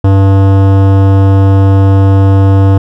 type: tone with hard clipping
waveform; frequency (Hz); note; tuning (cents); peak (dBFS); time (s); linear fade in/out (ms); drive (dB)
sine; 97.3; G2; -12; -5; 0.04-2.78; 5; 17
effects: none